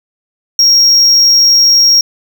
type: tone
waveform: triangle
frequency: 5588 Hz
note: F8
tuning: in tune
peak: -3 dBFS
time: 0.59-2.01 s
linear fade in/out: 2 ms
effects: none